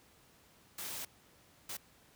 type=noise bursts at uneven times; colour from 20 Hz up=white; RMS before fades=-42 dBFS; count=2; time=0.78-1.05 / 1.69-1.77 s; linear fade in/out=5 ms; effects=pink hiss -64 dBFS RMS until 2.15 s + high-pass 60 Hz 12 dB/octave